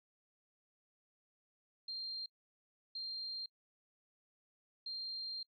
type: tone bursts at uneven times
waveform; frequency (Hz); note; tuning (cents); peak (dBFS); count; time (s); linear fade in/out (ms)
sine; 4186; C8; 0; -40; 3; 1.88-2.26 / 2.95-3.46 / 4.86-5.43; 5
effects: noise-tail reverb RT60 0.1 s tail -25 dB re dry